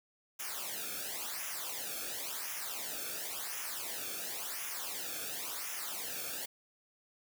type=noise with flanger; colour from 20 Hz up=white; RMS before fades=-40 dBFS; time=0.39-6.46 s; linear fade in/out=10 ms; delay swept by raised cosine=0.23 to 1.03 ms; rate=0.94 Hz; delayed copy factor=-0.8; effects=none